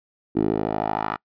10% pulse tone with band-pass filter sweep, 53.3 Hz, G#1, 46 cents sharp, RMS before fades -24 dBFS, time 0.35-1.17 s, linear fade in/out 20 ms, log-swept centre 320 to 1200 Hz, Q 2.6, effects noise-tail reverb RT60 0.1 s tail -26 dB re dry + resampled to 11025 Hz

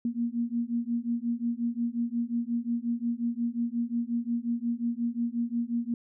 sine beating tone pair, 233.1 / 238.7 Hz, A#3 / A#3, 0 / +41 cents, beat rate 5.6 Hz, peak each -30 dBFS, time 0.05-5.94 s, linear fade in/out 2 ms, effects none

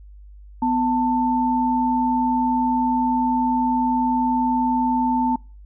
sine tone pair together, 249.7 / 890 Hz, B3 / A5, +19 / +20 cents, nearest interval octave + minor seventh, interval 2201 cents, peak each -20 dBFS, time 0.62-5.36 s, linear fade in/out 5 ms, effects noise-tail reverb RT60 0.4 s tail -26 dB re dry + added 50 Hz sine -40 dBFS peak until 5.65 s

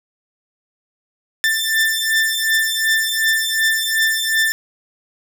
sawtooth beating tone pair, 1777 / 1779.7 Hz, A6 / A6, +17 / +19 cents, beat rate 2.7 Hz, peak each -15 dBFS, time 1.44-4.52 s, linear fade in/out 0 ms, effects none

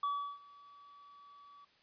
triangle tone with ADSR envelope, 1143 Hz, D6, 47 cents flat, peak -29 dBFS, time 0.03-1.65 s, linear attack 4 ms, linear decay 350 ms, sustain -24 dB, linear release 7 ms, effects white hiss -68 dBFS RMS until 1.82 s + resampled to 11025 Hz

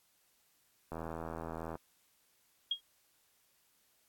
click train, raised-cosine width 1 ms, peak -27 dBFS, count 69, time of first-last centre 0.92-1.754 s, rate 81.5 Hz
sine tone with exponential decay, 3270 Hz, G#7, 28 cents flat, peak -27 dBFS, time 2.71-2.81 s, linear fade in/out 5 ms, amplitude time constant 20 ms
effects white hiss -72 dBFS RMS until 4.08 s + AAC 64 kbps

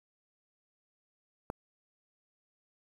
click, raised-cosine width 1 ms, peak -21 dBFS, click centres 1.501 s, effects 8-bit

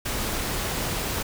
pink noise, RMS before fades -28 dBFS, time 0.05-1.23 s, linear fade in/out 10 ms, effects none

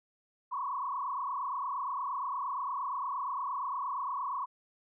sine tone with frequency modulation, 1059 Hz, C6, 21 cents sharp, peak -32 dBFS, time 0.51-4.46 s, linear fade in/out 20 ms, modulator 28.6 Hz, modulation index 3, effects none

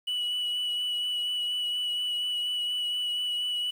triangle tone with vibrato, 2946 Hz, F#7, 8 cents flat, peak -25 dBFS, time 0.07-3.71 s, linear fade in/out 10 ms, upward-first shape sine, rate 4.2 Hz, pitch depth 14 cents each way, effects tanh soft clip ceiling -21 dBFS + 9-bit

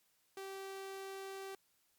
sawtooth tone, 387.9 Hz, G4, 18 cents flat, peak -40 dBFS, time 0.37-1.55 s, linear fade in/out 2 ms, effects white hiss -75 dBFS RMS until 1.98 s + MP3 96 kbps

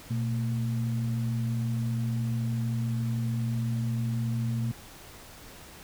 sine tone pair together, 120 / 226.5 Hz, B2 / A#3, -49 / -50 cents, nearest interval major seventh, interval 1099 cents, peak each -27 / -33 dBFS, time 0.1-4.72 s, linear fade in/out 10 ms, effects pink hiss -48 dBFS RMS until 5.83 s

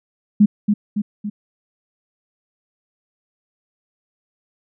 sine tone with echo, 207.7 Hz, G#3, in tune, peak -7 dBFS, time 0.4-0.46 s, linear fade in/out 10 ms, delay 280 ms, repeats 3, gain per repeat -5 dB, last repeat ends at 1.3 s, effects none

